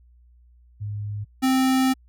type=tone pair in turn; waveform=sine / square; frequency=103.83 / 261.6 Hz; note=G#2 / C4; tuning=0 / 0 cents; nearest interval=octave + major third; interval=1600 cents; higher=second; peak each=-27 / -18 dBFS; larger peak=second; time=0.8-1.25 / 1.42-1.94 s; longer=second; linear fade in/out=20 ms; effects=added 60 Hz sine -51 dBFS peak until 2.08 s